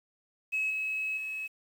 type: tone with level steps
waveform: sine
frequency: 2571 Hz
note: E7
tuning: 44 cents flat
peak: -26 / -29 / -33 dBFS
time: 0.52-1.48 s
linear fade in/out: 20 ms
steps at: 0.7 / 1.17 s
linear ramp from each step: 5 ms
effects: tanh soft clip ceiling -24 dBFS + 9-bit